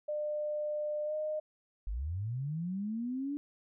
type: tone with pitch glide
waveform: sine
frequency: 600 to 613.7 Hz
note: D5 to D#5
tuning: +37 to -24 cents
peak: -32 dBFS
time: 0.08-1.4 s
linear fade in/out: 10 ms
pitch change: +39 cents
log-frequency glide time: 1.05-1.14 s
type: linear sweep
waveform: sine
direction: up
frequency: 44.22 to 293.7 Hz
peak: -33 dBFS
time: 1.87-3.37 s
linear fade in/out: 0 ms
effects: none